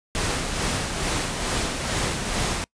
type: noise with tremolo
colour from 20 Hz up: pink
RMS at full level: -24 dBFS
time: 0.15-2.64 s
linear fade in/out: 0 ms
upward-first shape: sine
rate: 2.3 Hz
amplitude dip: 40%
effects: noise-tail reverb RT60 0.1 s tail -25 dB re dry + resampled to 22050 Hz